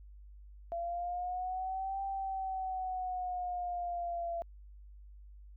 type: exponential two-way sweep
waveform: sine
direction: up then down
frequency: 678 to 784 to 678 Hz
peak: -34 dBFS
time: 0.72-4.42 s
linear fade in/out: 0 ms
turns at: 2.02 s
effects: added 50 Hz sine -50 dBFS peak until 5.56 s